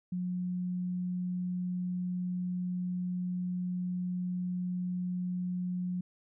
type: tone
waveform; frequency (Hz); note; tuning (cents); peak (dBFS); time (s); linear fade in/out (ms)
sine; 180.2; F#3; -45; -31; 0.12-6.01; 5
effects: none